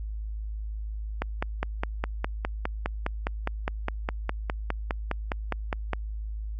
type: click train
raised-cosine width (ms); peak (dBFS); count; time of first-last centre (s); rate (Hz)
0.5; -12; 24; 1.22-5.933; 4.88
effects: added 53 Hz sine -31 dBFS peak until 6.59 s